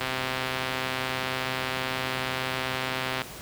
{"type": "click train", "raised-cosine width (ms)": 0.3, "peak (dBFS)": -12, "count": 418, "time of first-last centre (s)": [0.01, 3.218], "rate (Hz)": 130, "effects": ["pink hiss -41 dBFS RMS until 3.41 s", "high-pass 60 Hz 12 dB/octave"]}